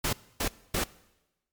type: noise bursts at uneven times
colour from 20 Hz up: pink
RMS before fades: -28 dBFS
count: 3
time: 0.04-0.13 / 0.4-0.48 / 0.74-0.84 s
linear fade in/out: 5 ms
effects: noise-tail reverb RT60 1.0 s tail -21 dB re dry + MP3 96 kbps